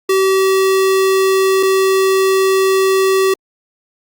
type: tone pair in turn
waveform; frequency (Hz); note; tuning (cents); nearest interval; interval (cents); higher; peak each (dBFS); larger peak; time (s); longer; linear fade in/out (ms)
square; 383.1 / 383.1; G4 / G4; -40 / -40; unison; 0; neither; -11 / -11; neither; 0.09-1.63 / 1.63-3.34; second; 5
effects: Opus 48 kbps